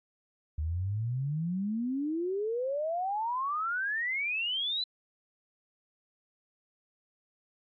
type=exponential sweep; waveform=sine; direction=up; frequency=74 to 4063 Hz; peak=-29 dBFS; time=0.58-4.84 s; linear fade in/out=5 ms; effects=AAC 64 kbps